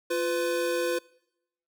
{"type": "tone pair together", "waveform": "square", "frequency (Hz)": [349.2, 502], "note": ["F4", "B4"], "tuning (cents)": [0, 28], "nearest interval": "tritone", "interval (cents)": 628, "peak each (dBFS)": [-30, -28], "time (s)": [0.1, 0.99], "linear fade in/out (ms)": 10, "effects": ["noise-tail reverb RT60 0.8 s tail -24 dB re dry"]}